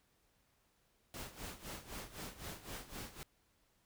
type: noise with tremolo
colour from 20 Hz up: pink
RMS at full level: -45 dBFS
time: 1.14-3.23 s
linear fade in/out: 0 ms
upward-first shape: sine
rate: 3.9 Hz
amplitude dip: 80%
effects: pink hiss -75 dBFS RMS until 3.85 s